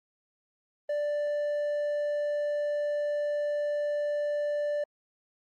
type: tone with hard clipping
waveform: sine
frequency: 588 Hz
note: D5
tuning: 2 cents sharp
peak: -28 dBFS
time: 0.89-4.84 s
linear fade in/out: 5 ms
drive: 3 dB
effects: Opus 32 kbps